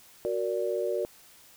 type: chord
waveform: sine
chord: Gb augmented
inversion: none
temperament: equal with one note detuned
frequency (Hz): 370 / 466.2 / 581.3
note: Gb4 / Bb4 / D5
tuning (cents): 0 / 0 / -18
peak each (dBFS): -31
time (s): 0.25-1.05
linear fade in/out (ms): 0
effects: white hiss -55 dBFS RMS until 1.56 s